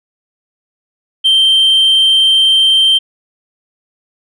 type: tone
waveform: sine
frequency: 3136 Hz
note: G7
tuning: in tune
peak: -4 dBFS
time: 1.24-2.99 s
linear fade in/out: 20 ms
effects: tanh soft clip ceiling -5 dBFS